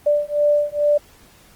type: beating tone pair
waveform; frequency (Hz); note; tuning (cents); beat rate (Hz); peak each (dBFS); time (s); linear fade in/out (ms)
sine; 587.3 / 589.6; D5 / D5; 0 / +7; 2.3; -18; 0.06-0.98; 10
effects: pink hiss -50 dBFS RMS until 1.55 s + Opus 24 kbps